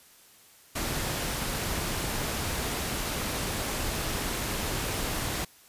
pink noise, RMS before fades -31 dBFS, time 0.75-5.45 s, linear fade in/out 10 ms, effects white hiss -56 dBFS RMS until 5.68 s + resampled to 32000 Hz

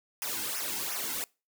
white noise with flanger, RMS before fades -34 dBFS, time 0.22-1.24 s, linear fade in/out 0 ms, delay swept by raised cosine 0.24 to 1.74 ms, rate 2.8 Hz, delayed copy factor -0.9, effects noise-tail reverb RT60 0.3 s tail -25 dB re dry

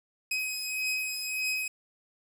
sawtooth beating tone pair, 2528 / 2529.7 Hz, D#7 / D#7, +27 / +28 cents, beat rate 1.7 Hz, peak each -28 / -32 dBFS, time 0.31-1.68 s, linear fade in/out 5 ms, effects resampled to 32000 Hz + 9-bit

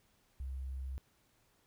sine tone with sample-and-hold, 66 Hz, C2, 16 cents sharp, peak -38 dBFS, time 0.4-0.98 s, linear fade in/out 0 ms, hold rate 11025 Hz, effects pink hiss -72 dBFS RMS until 1.66 s

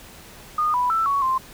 sine tone with pitch steps, 1226 / 988 / 1326 / 1117 / 1047 Hz, D#6 / B5 / E6 / C#6 / C6, -26 / 0 / +10 / +13 / +1 cents, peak -18 dBFS, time 0.58-1.38 s, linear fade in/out 5 ms, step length 160 ms, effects pink hiss -44 dBFS RMS until 1.53 s

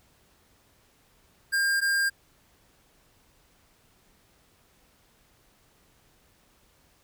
square tone pair in turn, 1604 / 1604 Hz, G6 / G6, +39 / +39 cents, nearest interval unison, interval 0 cents, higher neither, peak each -23 dBFS, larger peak neither, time 1.52-1.81 / 1.81-2.1 s, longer neither, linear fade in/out 20 ms, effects pink hiss -63 dBFS RMS until 7.03 s

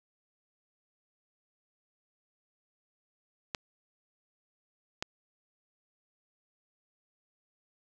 clicks, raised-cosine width 0.2 ms, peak -15 dBFS, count 2, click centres 3.548 / 5.025 s, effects none

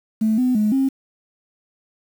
sine tone with pitch steps, 219 / 252.3 / 212.1 / 268.2 Hz, A3 / B3 / G#3 / C4, -8 / +37 / +37 / +43 cents, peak -14 dBFS, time 0.21-0.89 s, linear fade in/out 10 ms, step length 170 ms, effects tanh soft clip ceiling -10 dBFS + 7-bit

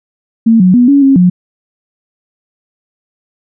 sine tone with pitch steps, 226.7 / 183.5 / 244.6 / 281.3 / 271.4 / 179.6 Hz, A#3 / F#3 / B3 / C#4 / C#4 / F3, -48 / -14 / -16 / +26 / -36 / +49 cents, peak -3 dBFS, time 0.46-1.3 s, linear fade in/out 10 ms, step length 140 ms, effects none

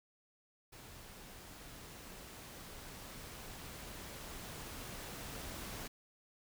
pink noise with level ramp, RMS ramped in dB -54 to -45 dBFS, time 0.72-5.88 s, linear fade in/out 10 ms, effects none

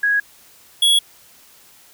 sine / square tone pair in turn, 1657 / 3348 Hz, G#6 / G#7, -4 / +13 cents, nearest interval octave, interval 1217 cents, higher second, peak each -14 / -12 dBFS, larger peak second, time 0.03-0.2 / 0.82-0.99 s, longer neither, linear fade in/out 5 ms, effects white hiss -49 dBFS RMS until 1.93 s

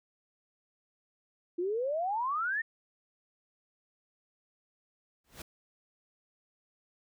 sine exponential sweep, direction up, 336.9 to 1864.7 Hz, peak -29 dBFS, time 1.58-2.62 s, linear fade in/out 10 ms
pink noise with exponential growth, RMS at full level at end -40 dBFS, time 5.24-5.42 s, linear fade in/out 5 ms, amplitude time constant 39 ms
effects none

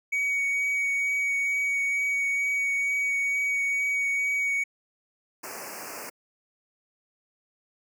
triangle tone with vibrato, 2249 Hz, C#7, 24 cents sharp, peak -22 dBFS, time 0.12-4.64 s, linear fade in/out 10 ms, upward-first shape triangle, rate 2.2 Hz, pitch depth 13 cents each way
pink band-stop noise, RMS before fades -36 dBFS, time 5.43-6.1 s, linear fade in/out 10 ms, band 2700 to 4700 Hz, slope 96 dB/octave
effects high-pass 400 Hz 12 dB/octave

